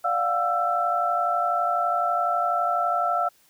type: tone cluster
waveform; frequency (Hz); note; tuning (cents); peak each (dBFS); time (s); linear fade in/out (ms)
sine; 589 / 706 / 758 / 1332; D5 / F5 / F#5 / E6; +5 / +19 / +42 / +18; -32 / -24 / -33 / -24; 0.04-3.29; 10
effects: white hiss -60 dBFS RMS until 3.49 s